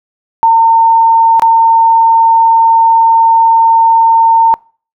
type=tone with dropouts; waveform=sine; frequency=909 Hz; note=A#5; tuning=44 cents flat; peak=-3 dBFS; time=0.43-4.54 s; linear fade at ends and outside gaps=0 ms; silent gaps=1.396-1.421 s; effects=noise-tail reverb RT60 0.4 s tail -26 dB re dry